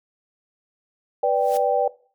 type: chord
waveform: sine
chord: G major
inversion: first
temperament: equal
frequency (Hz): 493.9 / 587.3 / 784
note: B4 / D5 / G5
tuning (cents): 0 / 0 / 0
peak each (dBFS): -21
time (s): 1.23-1.88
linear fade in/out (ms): 5
type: noise with exponential growth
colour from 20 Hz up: white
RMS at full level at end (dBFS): -34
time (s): 1.32-1.57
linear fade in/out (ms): 0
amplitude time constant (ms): 53
effects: noise-tail reverb RT60 0.4 s tail -19 dB re dry + MP3 96 kbps